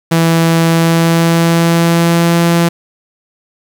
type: tone with pitch glide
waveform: sawtooth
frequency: 165.2 to 169.65 Hz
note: E3 to F3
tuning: +4 to -50 cents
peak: -4 dBFS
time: 0.11-2.69 s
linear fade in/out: 10 ms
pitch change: +46 cents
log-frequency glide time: 0.69-2.38 s
effects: 7-bit